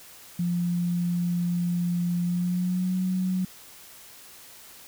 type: tone with pitch glide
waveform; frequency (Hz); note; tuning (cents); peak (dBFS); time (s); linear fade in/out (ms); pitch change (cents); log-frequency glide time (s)
sine; 174.61 to 184.99; F3 to F#3; 0 to 0; -23; 0.39-3.45; 5; +100; 2.23-2.97
effects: white hiss -48 dBFS RMS until 4.87 s